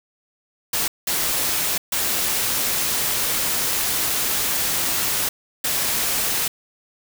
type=noise bursts at uneven times; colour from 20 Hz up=white; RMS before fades=-22 dBFS; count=4; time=0.73-0.88 / 1.07-1.78 / 1.92-5.29 / 5.64-6.48 s; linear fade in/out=5 ms; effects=none